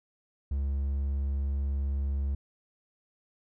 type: tone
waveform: triangle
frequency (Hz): 69.3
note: C#2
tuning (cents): 0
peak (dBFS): -25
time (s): 0.51-2.35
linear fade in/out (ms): 5
effects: none